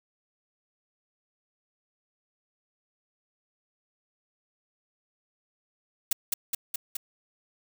blue noise with echo, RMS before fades -24 dBFS, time 6.11-6.13 s, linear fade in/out 5 ms, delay 210 ms, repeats 4, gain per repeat -2 dB, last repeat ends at 6.97 s, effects none

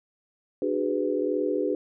sine chord, G# half-diminished seventh, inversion second, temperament just, 299 / 373.8 / 415.3 / 498.4 Hz, D4 / F#4 / G#4 / B4, +31 / +18 / 0 / +16 cents, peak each -29 dBFS, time 0.62-1.75 s, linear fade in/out 2 ms, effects none

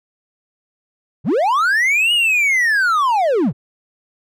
triangle linear two-way sweep, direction up then down, 98.6 to 2926 to 98.6 Hz, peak -11 dBFS, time 1.24-3.53 s, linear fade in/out 50 ms, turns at 2.13 s, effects none

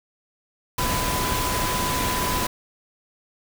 sine tone in noise, 1000 Hz, B5, 21 cents sharp, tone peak -27 dBFS, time 0.78-2.47 s, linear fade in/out 5 ms, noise pink, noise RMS -25 dBFS, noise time 0.78-2.47 s, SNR -5 dB, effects none

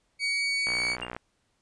30% pulse tone, 2251 Hz, C#7, 26 cents sharp, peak -23 dBFS, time 0.19-0.97 s, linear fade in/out 50 ms
click train, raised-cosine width 0.5 ms, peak -20 dBFS, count 31, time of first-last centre 0.67-1.165 s, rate 60.6 Hz
triangle tone with exponential decay, 2798 Hz, F7, 3 cents sharp, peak -27 dBFS, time 1.02-1.1 s, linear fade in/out 5 ms, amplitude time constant 17 ms
effects pink hiss -72 dBFS RMS until 1.61 s + resampled to 22050 Hz

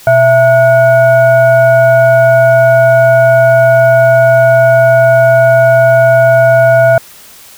sine tone with frequency modulation, 664 Hz, E5, 12 cents sharp, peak -3 dBFS, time 0.07-6.98 s, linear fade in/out 2 ms, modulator 788 Hz, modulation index 0.66, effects white hiss -36 dBFS RMS until 7.57 s

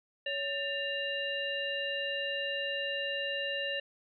harmonic tone with a mistuned harmonic, 560 Hz, C#5, 18 cents sharp, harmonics 1 / 3 / 5 / 7, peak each -37 / -37 / -35 / -45 dBFS, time 0.26-3.8 s, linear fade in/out 5 ms, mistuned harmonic 3, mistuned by +110 cents, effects none

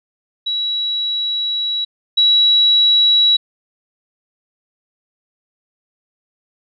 sine tone pair in turn, 3900 / 3900 Hz, B7 / B7, -23 / -23 cents, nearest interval unison, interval 0 cents, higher neither, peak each -17 / -9 dBFS, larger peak second, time 0.46-1.85 / 2.17-3.37 s, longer first, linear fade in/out 10 ms, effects none

